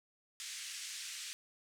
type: band-pass noise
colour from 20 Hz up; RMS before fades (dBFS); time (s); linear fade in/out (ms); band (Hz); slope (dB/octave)
white; -45; 0.4-1.33; 0; 1800 to 8300; 24
effects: none